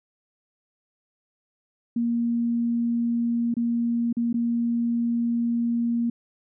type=tone with dropouts; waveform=sine; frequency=235 Hz; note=A#3; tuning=14 cents sharp; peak=-21 dBFS; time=1.96-6.1 s; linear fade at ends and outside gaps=5 ms; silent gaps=3.541-3.567 / 4.128-4.168 / 4.329-4.341 s; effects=none